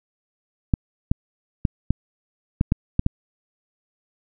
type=clicks; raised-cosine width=5 ms; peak=-5 dBFS; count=8; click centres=0.738 / 1.115 / 1.652 / 1.906 / 2.611 / 2.721 / 2.994 / 3.064 s; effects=none